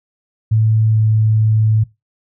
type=tone with pitch glide; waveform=sine; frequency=110 to 109.18 Hz; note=A2 to A2; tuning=0 to -13 cents; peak=-10 dBFS; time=0.51-1.84 s; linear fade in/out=10 ms; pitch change=-13 cents; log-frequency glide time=0.92-0.97 s; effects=noise-tail reverb RT60 0.2 s tail -19 dB re dry